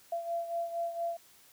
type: beating tone pair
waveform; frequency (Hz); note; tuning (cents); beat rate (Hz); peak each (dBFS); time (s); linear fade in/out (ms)
sine; 679 / 683.3; F5 / F5; -49 / -38; 4.3; -33 / -39; 0.12-1.17; 5
effects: white hiss -60 dBFS RMS until 1.52 s